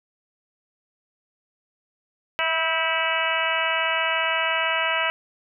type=harmonic tone with a mistuned harmonic; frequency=325.9 Hz; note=E4; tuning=20 cents flat; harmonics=2 / 3 / 4 / 5 / 6 / 7 / 8 / 9; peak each=-29 / -29 / -29 / -29 / -29 / -29 / -29 / -29 dBFS; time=2.39-5.1 s; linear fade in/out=0 ms; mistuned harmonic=5; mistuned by=-48 cents; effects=none